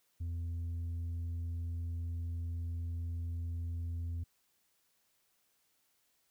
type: tone with tanh clipping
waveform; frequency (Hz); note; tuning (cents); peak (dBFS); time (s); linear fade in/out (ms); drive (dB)
sine; 84.5; E2; +43; -36; 0.2-4.24; 10; 3
effects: white hiss -75 dBFS RMS until 6.3 s